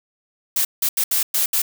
blue noise bursts at uneven times, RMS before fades -19 dBFS, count 6, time 0.56-0.65 / 0.82-0.89 / 0.97-1.04 / 1.11-1.23 / 1.34-1.46 / 1.53-1.62 s, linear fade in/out 5 ms, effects none

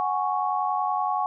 sine chord, F# suspended second, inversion none, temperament equal, 740 / 830.6 / 1108.7 Hz, F#5 / G#5 / C#6, 0 / 0 / 0 cents, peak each -27 dBFS, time 0-1.26 s, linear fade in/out 0 ms, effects none

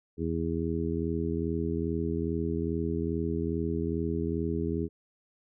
harmonic tone, 82.41 Hz, E2, in tune, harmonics 1 / 2 / 3 / 4 / 5, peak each -34 / -34 / -34 / -34 / -34 dBFS, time 0.17-4.89 s, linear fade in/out 50 ms, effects none

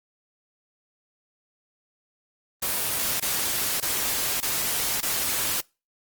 white noise bursts, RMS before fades -26 dBFS, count 5, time 2.62-5.608 s, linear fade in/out 5 ms, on 580 ms, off 22 ms, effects noise-tail reverb RT60 0.3 s tail -26 dB re dry + Opus 24 kbps

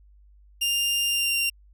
sawtooth tone with pitch glide, 2800 to 2771 Hz, F7 to F7, +4 to -14 cents, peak -19 dBFS, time 0.61-1.5 s, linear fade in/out 10 ms, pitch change -18 cents, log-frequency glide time 1.07-1.35 s, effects added 50 Hz sine -51 dBFS peak until 1.73 s

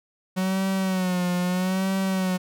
45% pulse tone with vibrato, 185 Hz, F#3, in tune, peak -22 dBFS, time 0.36-2.38 s, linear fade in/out 20 ms, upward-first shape sine, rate 0.78 Hz, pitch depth 65 cents each way, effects none

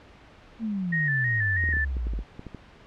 sine exponential sweep, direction down, 233.1 to 47.91 Hz, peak -26 dBFS, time 0.59-2.24 s, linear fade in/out 50 ms
sine tone with vibrato, 1813 Hz, A#6, 49 cents flat, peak -23 dBFS, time 0.92-1.85 s, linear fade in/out 10 ms, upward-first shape square, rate 3.1 Hz, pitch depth 51 cents each way
clicks, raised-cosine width 3 ms, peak -25 dBFS, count 11, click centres 1.639 / 1.689 / 1.738 / 1.768 / 1.968 / 2.069 / 2.136 / 2.19 / 2.394 / 2.467 / 2.547 s
effects pink hiss -51 dBFS RMS until 2.86 s + low-pass 3000 Hz 12 dB/octave

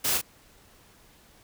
white noise with echo, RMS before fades -26 dBFS, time 0.04-0.18 s, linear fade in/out 10 ms, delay 35 ms, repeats 1, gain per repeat -5 dB, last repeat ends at 0.215 s, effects pink hiss -57 dBFS RMS until 1.43 s

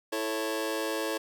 sawtooth chord, A major, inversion second, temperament just, 330 / 440 / 550 Hz, E4 / A4 / C#5, +2 / 0 / -14 cents, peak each -30 dBFS, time 0.12-1.18 s, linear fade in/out 10 ms, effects none

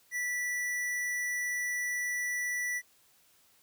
sine tone with hard clipping, 1963 Hz, B6, 11 cents flat, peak -32 dBFS, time 0.11-2.82 s, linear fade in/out 50 ms, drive 15 dB, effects white hiss -65 dBFS RMS until 3.62 s

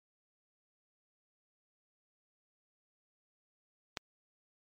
click, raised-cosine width 0.2 ms, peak -18 dBFS, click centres 3.972 s, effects MP3 64 kbps

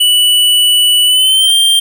square tone with pitch glide, 2960 to 3172 Hz, F#7 to G7, 0 to +20 cents, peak -7 dBFS, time 0-1.8 s, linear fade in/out 10 ms, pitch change +120 cents, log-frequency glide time 1.05-1.53 s, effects none

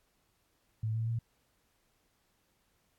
sine tone with pitch steps, 110 / 112.7 / 115.47 Hz, A2 / A2 / A#2, 0 / +42 / -16 cents, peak -30 dBFS, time 0.83-1.19 s, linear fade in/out 5 ms, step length 120 ms, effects pink hiss -74 dBFS RMS until 2.98 s + AAC 64 kbps

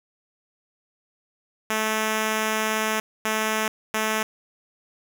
5% pulse tone bursts at uneven times, 217.8 Hz, A3, 17 cents flat, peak -11 dBFS, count 3, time 1.7-3 / 3.25-3.68 / 3.94-4.23 s, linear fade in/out 2 ms, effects none

